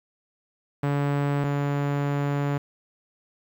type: tone pair in turn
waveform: sawtooth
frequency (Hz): 142.8 / 142.8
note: D3 / D3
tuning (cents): -48 / -48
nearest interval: unison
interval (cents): 0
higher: neither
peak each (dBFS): -18 / -19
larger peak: first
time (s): 0.83-1.44 / 1.44-2.58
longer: second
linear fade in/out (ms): 5
effects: low-pass 2000 Hz 12 dB/octave + 9-bit